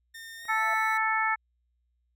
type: tone with pitch glide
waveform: sawtooth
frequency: 1820 to 1961.9 Hz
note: A#6 to B6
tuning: -42 to -12 cents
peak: -38 dBFS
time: 0.14-0.98 s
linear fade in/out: 10 ms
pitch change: +130 cents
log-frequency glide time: 0.38-0.64 s
type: tone with exponential growth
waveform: sine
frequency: 674 Hz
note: E5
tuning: 38 cents sharp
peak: -34 dBFS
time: 0.35-0.74 s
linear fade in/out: 5 ms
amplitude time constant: 83 ms
type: clicks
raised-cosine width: 0.5 ms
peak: -38 dBFS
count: 2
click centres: 0.454 / 0.513 s
type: harmonic tone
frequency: 440 Hz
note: A4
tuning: in tune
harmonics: 2 / 3 / 4 / 5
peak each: -29 / -29 / -29 / -31 dBFS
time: 0.48-1.36 s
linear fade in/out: 20 ms
effects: added 60 Hz sine -70 dBFS peak until 2.15 s